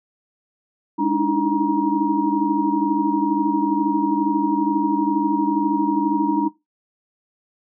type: tone cluster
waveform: sine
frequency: 205.5 / 289.2 / 311.4 / 323.8 / 947 Hz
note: G#3 / D4 / D#4 / E4 / A#5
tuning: -18 / -27 / +2 / -31 / +27 cents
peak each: -27 / -21 / -22 / -27 / -21 dBFS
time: 0.98-6.49 s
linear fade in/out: 20 ms
effects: noise-tail reverb RT60 0.2 s tail -19 dB re dry